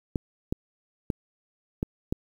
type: clicks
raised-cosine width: 3 ms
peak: -13 dBFS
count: 5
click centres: 0.158 / 0.525 / 1.102 / 1.829 / 2.125 s
effects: 8-bit